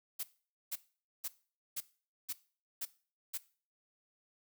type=noise bursts; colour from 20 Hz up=blue; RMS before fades=-38 dBFS; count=7; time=0.19-3.378 s; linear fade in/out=10 ms; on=44 ms; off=480 ms; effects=noise-tail reverb RT60 0.4 s tail -18 dB re dry